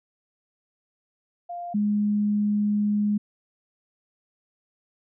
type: tone pair in turn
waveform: sine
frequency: 698.5 / 207.7 Hz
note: F5 / G#3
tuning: 0 / 0 cents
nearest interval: octave + major sixth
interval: 2100 cents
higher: first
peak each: -31 / -20 dBFS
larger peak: second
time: 1.49-1.74 / 1.74-3.18 s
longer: second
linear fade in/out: 10 ms
effects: none